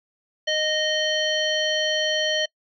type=harmonic tone with a mistuned harmonic; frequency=618 Hz; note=D#5; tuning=12 cents flat; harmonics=1 / 3 / 5 / 7 / 9; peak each=-25 / -27 / -24 / -31 / -36 dBFS; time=0.47-2.46 s; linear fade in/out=10 ms; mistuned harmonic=9; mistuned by=+64 cents; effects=noise-tail reverb RT60 0.1 s tail -26 dB re dry